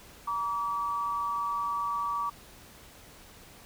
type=tone pair together; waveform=sine; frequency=944.7 / 1150 Hz; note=A#5 / D6; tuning=+23 / -37 cents; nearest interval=minor third; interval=340 cents; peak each=-35 / -29 dBFS; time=0.27-2.3 s; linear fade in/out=10 ms; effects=pink hiss -52 dBFS RMS until 3.65 s